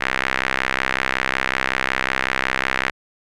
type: tone with band-pass filter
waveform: sawtooth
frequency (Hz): 65.41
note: C2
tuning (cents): 0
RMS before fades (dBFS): -22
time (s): 0-2.91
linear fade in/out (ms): 20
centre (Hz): 1900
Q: 2.2
effects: none